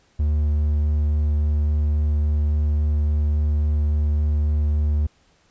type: tone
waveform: triangle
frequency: 74.7 Hz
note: D2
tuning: 30 cents sharp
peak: -15 dBFS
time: 0.19-5.07 s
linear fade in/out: 10 ms
effects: pink hiss -60 dBFS RMS until 5.5 s + resampled to 16000 Hz